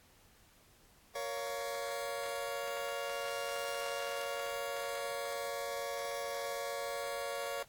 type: chord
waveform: sawtooth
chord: Bb minor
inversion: none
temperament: just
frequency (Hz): 466.2 / 559.4 / 699.2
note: Bb4 / Db5 / F5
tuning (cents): 0 / +16 / +2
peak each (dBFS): -39 / -35 / -39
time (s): 1.15-7.63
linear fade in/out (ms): 5
effects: pink hiss -64 dBFS RMS until 7.68 s + AAC 64 kbps